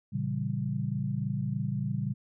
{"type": "chord", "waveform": "sine", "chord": "A# diminished seventh", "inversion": "none", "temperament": "equal with one note detuned", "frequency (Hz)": [115.07, 138.59, 164.81, 196], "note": ["A#2", "C#3", "E3", "G3"], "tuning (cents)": [-22, 0, 0, 0], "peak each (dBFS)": [-34, -32, -38, -34], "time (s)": [0.12, 2.14], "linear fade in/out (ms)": 20, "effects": []}